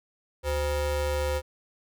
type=ring-modulated tone; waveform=square; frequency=221.5 Hz; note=A3; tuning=12 cents sharp; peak=-23 dBFS; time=0.43-1.42 s; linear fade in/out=50 ms; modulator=294 Hz; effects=none